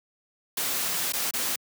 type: noise with dropouts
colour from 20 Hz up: white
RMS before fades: -28 dBFS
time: 0.57-1.56 s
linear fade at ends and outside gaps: 5 ms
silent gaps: 1.123-1.134 / 1.31-1.336 s
effects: high-pass 150 Hz 12 dB/octave